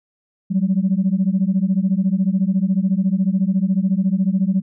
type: beating tone pair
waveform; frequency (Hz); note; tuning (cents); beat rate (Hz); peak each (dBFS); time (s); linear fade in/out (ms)
sine; 183.5 / 197.5; F#3 / G3; -14 / +13; 14; -17; 0.5-4.62; 20
effects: tanh soft clip ceiling -9 dBFS